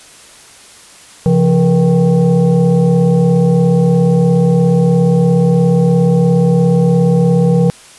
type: tone with frequency modulation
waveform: sine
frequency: 172 Hz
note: F3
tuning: 26 cents flat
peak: -7 dBFS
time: 1.26-7.7 s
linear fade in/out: 0 ms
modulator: 307 Hz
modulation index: 0.98
effects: white hiss -39 dBFS RMS until 7.98 s + resampled to 24000 Hz